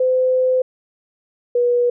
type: tone pair in turn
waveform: sine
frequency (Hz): 512 / 485.2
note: C5 / B4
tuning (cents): -38 / -31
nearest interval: minor second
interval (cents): 93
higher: first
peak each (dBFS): -13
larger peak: neither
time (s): 0-0.62 / 1.55-1.9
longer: first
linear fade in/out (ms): 5
effects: none